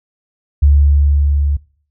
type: tone with level ramp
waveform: sine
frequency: 71.8 Hz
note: D2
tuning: 39 cents flat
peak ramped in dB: -5 to -12 dBFS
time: 0.62-1.57 s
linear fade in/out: 10 ms
effects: noise-tail reverb RT60 0.5 s tail -22 dB re dry